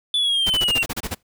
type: linear sweep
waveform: triangle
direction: down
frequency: 3482 to 2720 Hz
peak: -16 dBFS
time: 0.14-0.83 s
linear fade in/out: 2 ms
type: noise bursts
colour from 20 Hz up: pink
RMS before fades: -26 dBFS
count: 10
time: 0.46-1.149 s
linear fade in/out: 10 ms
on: 41 ms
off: 31 ms
type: noise with exponential decay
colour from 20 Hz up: pink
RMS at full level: -31 dBFS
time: 1.03-1.23 s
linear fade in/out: 5 ms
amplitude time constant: 42 ms
effects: none